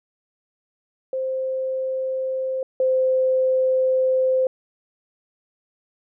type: tone pair in turn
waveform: sine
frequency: 523.3 / 518.8 Hz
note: C5 / C5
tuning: 0 / -15 cents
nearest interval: unison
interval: 15 cents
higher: first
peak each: -22 / -16 dBFS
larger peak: second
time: 1.13-2.63 / 2.8-4.47 s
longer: second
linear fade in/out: 2 ms
effects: none